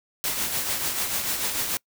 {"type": "noise with tremolo", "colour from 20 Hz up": "white", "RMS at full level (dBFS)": -25, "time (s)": [0.24, 1.77], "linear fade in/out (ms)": 0, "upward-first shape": "triangle", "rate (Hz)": 6.8, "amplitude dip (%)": 50, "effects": ["noise-tail reverb RT60 0.1 s tail -26 dB re dry"]}